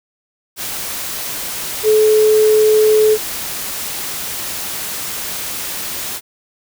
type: tone in noise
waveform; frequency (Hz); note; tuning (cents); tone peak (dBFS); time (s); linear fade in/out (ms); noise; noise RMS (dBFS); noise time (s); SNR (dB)
sine; 430.8; A4; -37; -8; 1.83-3.18; 50; white; -24; 0.56-6.21; +13
effects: none